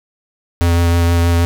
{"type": "tone with vibrato", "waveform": "square", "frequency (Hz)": 85.4, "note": "F2", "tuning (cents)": -38, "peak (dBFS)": -11, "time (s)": [0.61, 1.45], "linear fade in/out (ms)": 0, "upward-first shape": "triangle", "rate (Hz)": 6.3, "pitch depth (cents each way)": 16, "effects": []}